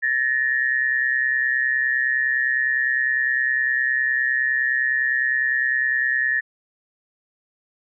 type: tone pair together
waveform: sine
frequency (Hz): 1734 / 1863.8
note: A6 / A#6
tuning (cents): -26 / -1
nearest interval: minor second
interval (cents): 125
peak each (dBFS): -21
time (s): 0.02-6.41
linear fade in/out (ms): 20
effects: none